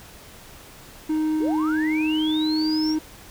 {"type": "tone", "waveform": "triangle", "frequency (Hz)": 311.1, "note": "D#4", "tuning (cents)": 0, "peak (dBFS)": -18, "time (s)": [1.09, 2.99], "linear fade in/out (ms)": 10}
{"type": "linear sweep", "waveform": "sine", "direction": "up", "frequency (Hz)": [247.6, 5700], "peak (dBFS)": -28, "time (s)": [1.37, 2.96], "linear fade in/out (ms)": 50}
{"effects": ["pink hiss -45 dBFS RMS until 3.3 s"]}